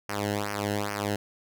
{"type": "tone with flanger", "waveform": "sawtooth", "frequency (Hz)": 102.7, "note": "G#2", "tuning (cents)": -19, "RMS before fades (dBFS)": -30, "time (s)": [0.09, 1.16], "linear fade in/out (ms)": 5, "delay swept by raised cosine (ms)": [0.26, 0.87], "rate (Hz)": 2.4, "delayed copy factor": -0.95, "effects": []}